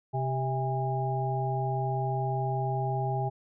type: harmonic tone with a mistuned harmonic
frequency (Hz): 130.81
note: C3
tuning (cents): 0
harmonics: 1 / 3 / 5 / 6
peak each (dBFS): -29 / -36 / -37 / -32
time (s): 0.13-3.3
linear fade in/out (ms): 20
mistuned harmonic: 6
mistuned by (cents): +64
effects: none